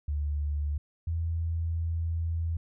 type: tone pair in turn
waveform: sine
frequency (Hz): 73.4 / 82.79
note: D2 / E2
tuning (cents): 0 / +8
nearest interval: major second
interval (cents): 208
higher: second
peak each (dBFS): -27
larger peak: neither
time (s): 0.08-0.78 / 1.07-2.57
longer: second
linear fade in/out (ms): 5
effects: none